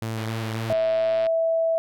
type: tone with vibrato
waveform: sawtooth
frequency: 111.3 Hz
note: A2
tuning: 20 cents sharp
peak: -23 dBFS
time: 0.02-0.73 s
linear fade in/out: 0 ms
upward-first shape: square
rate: 3.7 Hz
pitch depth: 16 cents each way
type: click train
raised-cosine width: 0.3 ms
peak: -20 dBFS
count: 126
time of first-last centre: 0.18-1.267 s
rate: 115 Hz
type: tone with pitch glide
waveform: sine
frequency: 651 to 655.9 Hz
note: E5 to E5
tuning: -22 to -9 cents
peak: -19 dBFS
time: 0.7-1.78 s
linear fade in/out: 0 ms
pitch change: +13 cents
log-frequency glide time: 0.89-1.19 s
effects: none